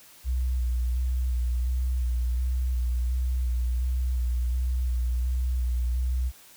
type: tone with vibrato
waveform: sine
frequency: 61.74 Hz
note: B1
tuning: in tune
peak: -23 dBFS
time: 0.24-6.32 s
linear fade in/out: 50 ms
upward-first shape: square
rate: 1.4 Hz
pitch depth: 29 cents each way
effects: white hiss -52 dBFS RMS until 6.56 s